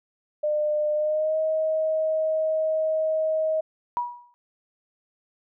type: tone with pitch glide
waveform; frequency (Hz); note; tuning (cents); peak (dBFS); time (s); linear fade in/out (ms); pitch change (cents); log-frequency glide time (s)
sine; 602 to 630.8; D5 to D#5; +43 to +24; -21; 0.43-3.61; 10; +81; 0.94-1.38
type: tone with exponential decay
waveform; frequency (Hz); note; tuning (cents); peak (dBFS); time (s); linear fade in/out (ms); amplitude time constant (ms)
sine; 967; B5; -37; -20; 3.97-4.34; 0; 79
effects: none